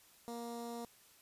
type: tone with notch filter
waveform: 15% pulse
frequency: 235.1 Hz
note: A#3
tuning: 15 cents sharp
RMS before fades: -44 dBFS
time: 0.28-0.85 s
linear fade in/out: 0 ms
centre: 2400 Hz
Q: 0.88
effects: white hiss -64 dBFS RMS until 1.21 s + resampled to 32000 Hz